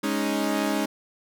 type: chord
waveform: sawtooth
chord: Ab suspended fourth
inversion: none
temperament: equal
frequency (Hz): 207.7 / 277.2 / 311.1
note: Ab3 / Db4 / Eb4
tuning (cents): 0 / 0 / 0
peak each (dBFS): -24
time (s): 0.03-0.86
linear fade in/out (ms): 10
effects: none